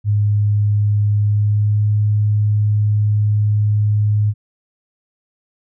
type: tone with pitch glide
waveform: sine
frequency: 103.83 to 105.04 Hz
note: G#2 to G#2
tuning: 0 to +20 cents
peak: -12 dBFS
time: 0.04-4.34 s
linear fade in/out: 50 ms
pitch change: +20 cents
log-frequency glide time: 1.18-1.87 s
effects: none